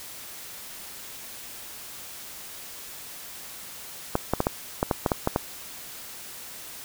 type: clicks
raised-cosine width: 1 ms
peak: -7 dBFS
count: 10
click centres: 4.154 / 4.336 / 4.404 / 4.469 / 4.829 / 4.912 / 5.062 / 5.118 / 5.274 / 5.361 s
effects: white hiss -41 dBFS RMS until 6.84 s